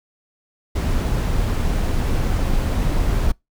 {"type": "noise", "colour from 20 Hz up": "brown", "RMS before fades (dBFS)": -19, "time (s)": [0.75, 3.32], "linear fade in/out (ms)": 10, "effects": ["noise-tail reverb RT60 0.2 s tail -26 dB re dry"]}